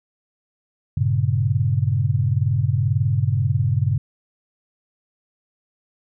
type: chord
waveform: sine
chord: G diminished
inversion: none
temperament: equal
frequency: 98 / 116.54 / 138.59 Hz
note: G2 / Bb2 / Db3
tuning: 0 / 0 / 0 cents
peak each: -21 dBFS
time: 0.97-3.98 s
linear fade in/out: 5 ms
effects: none